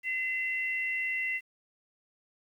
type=tone pair together; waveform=sine; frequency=2039 / 2722 Hz; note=C7 / F7; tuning=-45 / -45 cents; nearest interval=perfect fourth; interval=500 cents; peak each=-30 / -35 dBFS; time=0.03-1.41 s; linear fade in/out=50 ms; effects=10-bit